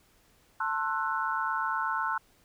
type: chord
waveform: sine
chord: F# half-diminished seventh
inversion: first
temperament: just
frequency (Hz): 888 / 1065.6 / 1332 / 1480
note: A5 / C6 / E6 / F#6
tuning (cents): +16 / +31 / +18 / 0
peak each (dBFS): -33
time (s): 0.6-2.18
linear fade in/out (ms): 5
effects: pink hiss -64 dBFS RMS until 2.44 s